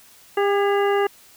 harmonic tone with a mistuned harmonic, 401.9 Hz, G4, 43 cents sharp, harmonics 1 / 2 / 3 / 4 / 5 / 7, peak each -18 / -24 / -28 / -30 / -32 / -35 dBFS, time 0.37-1.07 s, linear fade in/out 5 ms, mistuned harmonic 4, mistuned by +47 cents, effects white hiss -50 dBFS RMS until 1.36 s

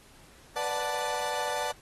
35% pulse chord, B minor seventh, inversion none, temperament equal, 493.9 / 587.3 / 740 / 880 Hz, B4 / D5 / F#5 / A5, 0 / 0 / 0 / 0 cents, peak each -36 / -33 / -35 / -31 dBFS, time 0.56-1.72 s, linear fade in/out 10 ms, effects pink hiss -56 dBFS RMS until 1.81 s + AAC 32 kbps

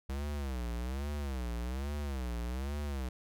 square tone with vibrato, 65.6 Hz, C2, 5 cents sharp, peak -35 dBFS, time 0.09-3.09 s, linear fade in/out 5 ms, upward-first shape sine, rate 1.2 Hz, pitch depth 200 cents each way, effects none

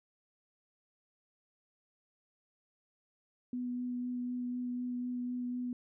sine tone with vibrato, 246.9 Hz, B3, in tune, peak -34 dBFS, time 3.53-5.73 s, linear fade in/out 2 ms, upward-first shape sine, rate 4 Hz, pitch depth 10 cents each way, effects none

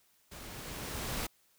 pink noise with level ramp, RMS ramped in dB -48 to -35 dBFS, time 0.31-1.27 s, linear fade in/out 10 ms, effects white hiss -69 dBFS RMS until 1.58 s

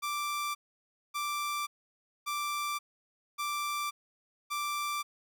sawtooth tone bursts, 1174.7 Hz, D6, in tune, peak -28 dBFS, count 5, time 0.02-5.03 s, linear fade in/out 20 ms, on 530 ms, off 590 ms, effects none

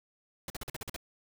pink noise bursts, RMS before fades -39 dBFS, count 8, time 0.48-0.963 s, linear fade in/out 2 ms, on 21 ms, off 45 ms, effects none

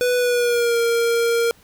square tone with pitch glide, 493.9 to 466.2 Hz, B4 to A#4, 0 to 0 cents, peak -17 dBFS, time 0.01-1.51 s, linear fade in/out 0 ms, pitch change -100 cents, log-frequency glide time 0.17-0.79 s, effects pink hiss -53 dBFS RMS until 1.63 s

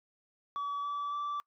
sine tone with pitch steps, 1142 / 1152.6 / 1163.3 Hz, D6 / D6 / D6, -49 / -33 / -17 cents, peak -30 dBFS, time 0.56-1.4 s, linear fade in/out 0 ms, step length 280 ms, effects noise-tail reverb RT60 0.1 s tail -25 dB re dry + tanh soft clip ceiling -32 dBFS

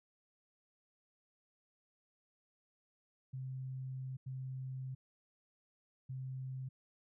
sine tone bursts at uneven times, 130.81 Hz, C3, in tune, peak -40 dBFS, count 3, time 3.33-4.17 / 4.26-4.95 / 6.09-6.69 s, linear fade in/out 10 ms, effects none

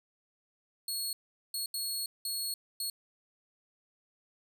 20% pulse tone bursts at uneven times, 4335 Hz, C#8, 39 cents flat, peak -27 dBFS, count 5, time 0.88-1.13 / 1.54-1.66 / 1.74-2.06 / 2.25-2.54 / 2.8-2.9 s, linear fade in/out 2 ms, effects none

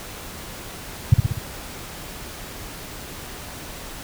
sine tone with echo, 112.4 Hz, A2, 37 cents sharp, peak -5 dBFS, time 1.12-1.14 s, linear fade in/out 5 ms, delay 62 ms, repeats 4, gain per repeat -4 dB, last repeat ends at 1.388 s, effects pink hiss -36 dBFS RMS until 4.03 s

